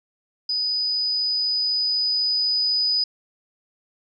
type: tone with level ramp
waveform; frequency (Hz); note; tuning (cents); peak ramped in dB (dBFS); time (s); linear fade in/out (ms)
sine; 4978; D#8; 0; -21 to -18; 0.49-3.04; 5
effects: none